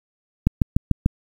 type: click train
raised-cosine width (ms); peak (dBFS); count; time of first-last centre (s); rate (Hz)
5; -3; 5; 0.47-1.061; 6.77
effects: 7-bit